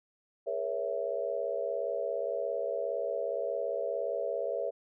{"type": "chord", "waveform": "sine", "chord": "A# half-diminished seventh", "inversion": "third", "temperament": "equal with one note detuned", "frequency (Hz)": [415.3, 477.1, 554.4, 659.3], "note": ["G#4", "A#4", "C#5", "E5"], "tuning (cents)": [0, 40, 0, 0], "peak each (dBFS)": [-39, -36, -34, -36], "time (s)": [0.46, 4.71], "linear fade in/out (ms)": 20, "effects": []}